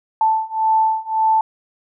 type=beating tone pair; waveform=sine; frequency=880 / 881.8 Hz; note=A5 / A5; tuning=0 / +4 cents; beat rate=1.8 Hz; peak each=-18 / -17 dBFS; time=0.21-1.41 s; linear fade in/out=2 ms; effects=none